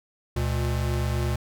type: tone pair together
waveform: square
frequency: 70.83 / 119.2 Hz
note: C#2 / A#2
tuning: +38 / +39 cents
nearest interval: major sixth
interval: 901 cents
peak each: -27 dBFS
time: 0.36-1.36 s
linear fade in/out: 5 ms
effects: none